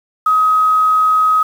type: tone with quantisation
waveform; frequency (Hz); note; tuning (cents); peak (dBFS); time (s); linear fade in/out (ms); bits
sine; 1265; D#6; +28; -9; 0.26-1.43; 5; 6
effects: none